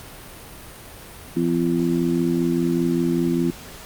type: harmonic tone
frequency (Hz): 85.1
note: F2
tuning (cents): -44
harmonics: 2 / 3 / 4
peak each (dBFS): -23 / -22 / -22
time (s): 1.36-3.51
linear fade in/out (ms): 10
effects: pink hiss -40 dBFS RMS until 3.85 s + Opus 48 kbps